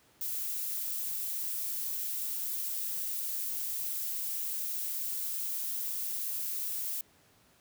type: noise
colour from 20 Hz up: violet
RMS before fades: -35 dBFS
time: 0.21-7.01 s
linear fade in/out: 2 ms
effects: pink hiss -64 dBFS RMS until 7.6 s + high-pass 80 Hz 12 dB/octave